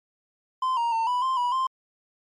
triangle tone with pitch steps, 1033 / 936 / 905 / 988 / 1046 / 976 / 1047 Hz, C6 / A#5 / A5 / B5 / C6 / B5 / C6, -22 / +7 / +48 / 0 / -1 / -21 / +1 cents, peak -20 dBFS, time 0.62-1.67 s, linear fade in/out 5 ms, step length 150 ms, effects MP3 48 kbps

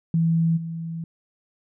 sine tone with level steps, 164.81 Hz, E3, in tune, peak -17 / -28 dBFS, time 0.14-1.04 s, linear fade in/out 2 ms, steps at 0.56 s, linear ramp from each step 20 ms, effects none

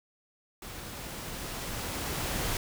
pink noise with level ramp, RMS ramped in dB -43 to -31 dBFS, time 0.62-2.57 s, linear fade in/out 2 ms, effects none

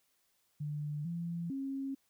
sine tone with pitch steps, 148.4 / 169.9 / 271.4 Hz, D3 / F3 / C#4, +18 / -47 / -36 cents, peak -35 dBFS, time 0.6-1.95 s, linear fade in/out 10 ms, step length 450 ms, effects white hiss -75 dBFS RMS until 2.09 s

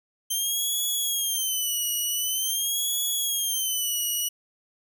10% pulse tone with vibrato, 3136 Hz, G7, in tune, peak -17 dBFS, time 0.3-4.29 s, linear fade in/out 10 ms, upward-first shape sine, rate 0.46 Hz, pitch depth 130 cents each way, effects none

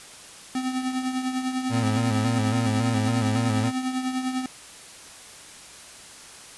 square tone with tremolo, 257.3 Hz, C4, 29 cents flat, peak -23 dBFS, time 0.55-4.46 s, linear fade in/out 2 ms, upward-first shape triangle, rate 10 Hz, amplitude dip 65%
30% pulse tone with vibrato, 111.3 Hz, A2, 20 cents sharp, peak -20 dBFS, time 1.69-3.72 s, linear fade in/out 50 ms, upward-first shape square, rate 3.6 Hz, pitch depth 61 cents each way
effects white hiss -44 dBFS RMS until 6.57 s + resampled to 24000 Hz

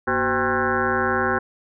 sine tone with frequency modulation, 932.3 Hz, A#5, in tune, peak -18 dBFS, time 0.07-1.39 s, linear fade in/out 10 ms, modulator 139 Hz, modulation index 5.2, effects none

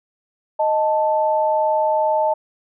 sine tone pair together, 622.3 / 880 Hz, D#5 / A5, 0 / 0 cents, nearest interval tritone, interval 600 cents, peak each -18 dBFS, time 0.59-2.34 s, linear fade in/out 10 ms, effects none

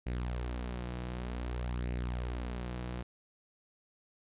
sawtooth tone with flanger, 60.9 Hz, B1, 24 cents flat, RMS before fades -37 dBFS, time 0.06-3.03 s, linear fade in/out 10 ms, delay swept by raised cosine 0.43 to 6.13 ms, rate 0.54 Hz, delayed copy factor +0.5, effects resampled to 8000 Hz

